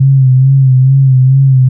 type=tone with vibrato; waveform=sine; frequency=132.5 Hz; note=C3; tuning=22 cents sharp; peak=-3 dBFS; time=0-1.69 s; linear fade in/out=10 ms; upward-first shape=sine; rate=2.3 Hz; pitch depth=52 cents each way; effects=none